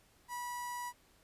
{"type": "tone with notch filter", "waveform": "sawtooth", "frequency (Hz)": 975, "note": "B5", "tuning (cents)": -23, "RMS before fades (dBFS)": -41, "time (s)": [0.28, 0.93], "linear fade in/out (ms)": 50, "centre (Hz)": 3400, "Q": 0.91, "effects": ["pink hiss -67 dBFS RMS until 1.23 s", "resampled to 32000 Hz"]}